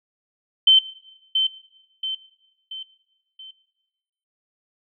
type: tone with echo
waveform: sine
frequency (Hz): 3087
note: G7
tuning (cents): -27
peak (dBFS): -9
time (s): 0.67-0.79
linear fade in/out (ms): 5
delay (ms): 680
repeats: 4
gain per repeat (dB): -7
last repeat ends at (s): 3.51
effects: noise-tail reverb RT60 1.0 s tail -19 dB re dry